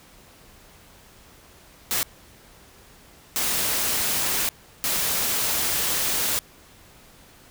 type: noise bursts at uneven times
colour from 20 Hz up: white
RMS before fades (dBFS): -24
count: 3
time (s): 1.91-2.03 / 3.36-4.49 / 4.84-6.39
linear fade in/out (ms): 0
effects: pink hiss -51 dBFS RMS until 7.5 s

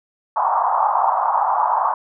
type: band-pass noise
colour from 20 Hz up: pink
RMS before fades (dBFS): -18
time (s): 0.36-1.94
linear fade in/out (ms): 5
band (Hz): 760 to 1100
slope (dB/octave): 48
effects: none

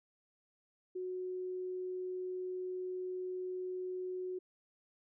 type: tone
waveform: sine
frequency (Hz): 367.5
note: F#4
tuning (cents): -12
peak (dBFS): -37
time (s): 0.95-4.39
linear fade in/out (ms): 10
effects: none

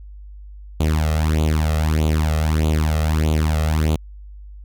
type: tone with flanger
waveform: sawtooth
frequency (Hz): 77.78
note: D#2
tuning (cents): 0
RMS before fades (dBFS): -18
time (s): 0.8-3.96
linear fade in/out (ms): 5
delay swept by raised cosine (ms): 0.28 to 1.58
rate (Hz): 1.6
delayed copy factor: +0.8
effects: added 50 Hz sine -35 dBFS peak until 4.64 s

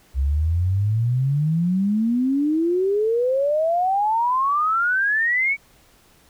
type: exponential sweep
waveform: sine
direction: up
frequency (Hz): 64.8 to 2280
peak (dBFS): -17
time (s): 0.14-5.57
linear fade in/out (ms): 50
effects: pink hiss -55 dBFS RMS until 6.29 s

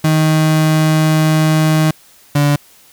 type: tone pair in turn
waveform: 35% pulse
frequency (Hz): 156.6 / 144.98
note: D#3 / D3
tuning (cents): +11 / -22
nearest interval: minor second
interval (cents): 133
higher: first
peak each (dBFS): -8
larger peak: neither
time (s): 0.04-1.91 / 2.35-2.56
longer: first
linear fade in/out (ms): 5
effects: white hiss -46 dBFS RMS until 2.92 s

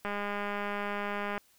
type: click train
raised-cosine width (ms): 0.5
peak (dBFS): -20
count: 272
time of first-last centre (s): 0.05-1.378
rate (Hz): 204
effects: white hiss -65 dBFS RMS until 1.58 s

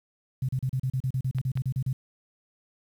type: tone bursts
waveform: sine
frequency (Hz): 130.1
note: C3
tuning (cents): -9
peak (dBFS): -24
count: 15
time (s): 0.42-1.93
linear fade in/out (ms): 5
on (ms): 68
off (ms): 35
type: clicks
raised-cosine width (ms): 0.3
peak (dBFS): -25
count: 2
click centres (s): 1.385 / 1.574
effects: 9-bit

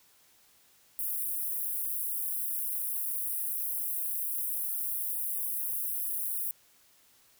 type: high-pass noise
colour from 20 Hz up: white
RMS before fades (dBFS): -33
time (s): 0.99-6.51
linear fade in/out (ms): 0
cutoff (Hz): 10000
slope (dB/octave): 48
effects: white hiss -63 dBFS RMS until 7.39 s

